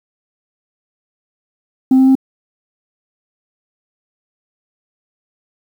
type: tone with pitch steps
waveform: sine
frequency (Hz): 261.2 / 263.2 / 265.2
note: C4 / C4 / C4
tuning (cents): -3 / +10 / +23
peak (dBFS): -4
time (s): 1.91-2.153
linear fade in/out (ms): 5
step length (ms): 81
effects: tanh soft clip ceiling -5 dBFS + 7-bit